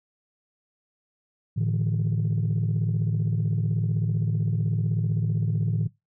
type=chord; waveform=sine; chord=A suspended fourth; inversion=none; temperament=equal with one note detuned; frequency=110 / 149.05 / 164.81 Hz; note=A2 / D3 / E3; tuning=0 / +26 / 0 cents; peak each=-23 / -26 / -27 dBFS; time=1.56-5.88 s; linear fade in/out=20 ms; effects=noise-tail reverb RT60 0.2 s tail -21 dB re dry + tanh soft clip ceiling -17 dBFS